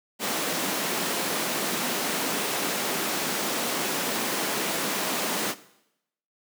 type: high-pass noise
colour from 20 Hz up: pink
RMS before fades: -28 dBFS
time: 0.19-5.55 s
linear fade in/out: 50 ms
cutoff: 200 Hz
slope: 24 dB/octave
effects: noise-tail reverb RT60 0.8 s tail -17 dB re dry